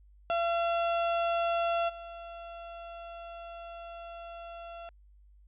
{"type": "tone with level steps", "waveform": "35% pulse", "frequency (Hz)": 680, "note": "F5", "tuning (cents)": -46, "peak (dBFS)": [-25, -40], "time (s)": [0.3, 4.89], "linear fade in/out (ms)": 0, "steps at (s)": 1.88, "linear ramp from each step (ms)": 20, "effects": ["added 50 Hz sine -55 dBFS peak until 5.47 s", "resampled to 8000 Hz"]}